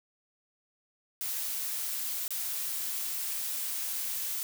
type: noise with dropouts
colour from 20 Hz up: blue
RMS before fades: -34 dBFS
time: 1.21-4.43 s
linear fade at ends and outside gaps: 0 ms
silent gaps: 2.279-2.306 s
effects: none